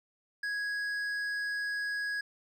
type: tone with hard clipping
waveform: triangle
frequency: 1661.2 Hz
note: G#6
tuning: in tune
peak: -33 dBFS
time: 0.43-2.21 s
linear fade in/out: 5 ms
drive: 10 dB
effects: none